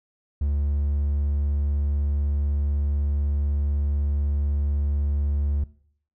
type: tone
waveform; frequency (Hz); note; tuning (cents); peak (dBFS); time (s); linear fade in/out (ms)
triangle; 72; D2; -34; -19; 0.41-5.64; 5
effects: noise-tail reverb RT60 0.6 s tail -19 dB re dry